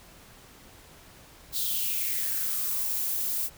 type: noise with high-pass filter sweep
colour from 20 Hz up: violet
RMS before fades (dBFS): -29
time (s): 1.52-3.5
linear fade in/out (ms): 50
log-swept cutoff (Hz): 4000 to 420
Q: 4.7
effects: pink hiss -52 dBFS RMS until 3.57 s